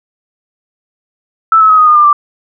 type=tone with pitch steps; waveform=sine; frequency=1318.5 / 1293.6 / 1269.2 / 1245.2 / 1221.7 / 1198.6 / 1176 Hz; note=E6 / E6 / D#6 / D#6 / D#6 / D6 / D6; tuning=0 / -33 / +34 / +1 / -32 / +35 / +2 cents; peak=-3 dBFS; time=1.52-2.129 s; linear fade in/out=2 ms; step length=87 ms; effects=none

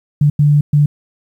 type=tone bursts at uneven times; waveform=sine; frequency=146.83 Hz; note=D3; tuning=in tune; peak=-7 dBFS; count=3; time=0.21-0.3 / 0.39-0.61 / 0.73-0.86 s; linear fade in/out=5 ms; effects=8-bit

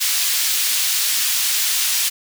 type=high-pass noise; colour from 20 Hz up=pink; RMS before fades=-19 dBFS; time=0-2.1 s; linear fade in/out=20 ms; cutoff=3200 Hz; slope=12 dB/octave; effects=none

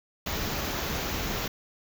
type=band-stop noise; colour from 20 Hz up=pink; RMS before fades=-31 dBFS; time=0.26-1.48 s; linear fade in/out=5 ms; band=7100 to 12000 Hz; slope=96 dB/octave; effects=none

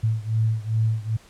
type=beating tone pair; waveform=sine; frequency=110 / 112.5 Hz; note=A2 / A2; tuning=0 / +39 cents; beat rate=2.5 Hz; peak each=-22 / -24 dBFS; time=0.03-1.17 s; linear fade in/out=10 ms; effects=pink hiss -52 dBFS RMS until 1.29 s + low-pass 10000 Hz 12 dB/octave

